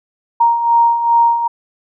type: beating tone pair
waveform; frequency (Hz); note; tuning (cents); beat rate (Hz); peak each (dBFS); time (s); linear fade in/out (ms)
sine; 932.3 / 934.8; A#5 / A#5; 0 / +5; 2.5; -17 / -10; 0.4-1.48; 10
effects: none